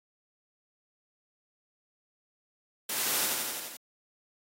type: noise with echo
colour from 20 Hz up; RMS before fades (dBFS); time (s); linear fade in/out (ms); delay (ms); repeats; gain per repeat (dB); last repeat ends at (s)
white; -32; 2.89-3.26; 5; 85; 6; -2; 3.77
effects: high-pass 200 Hz 12 dB/octave + AAC 48 kbps